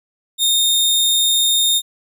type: tone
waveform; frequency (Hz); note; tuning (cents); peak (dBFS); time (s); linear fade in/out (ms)
sawtooth; 3667; A#7; -29; -10; 0.38-1.82; 50
effects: none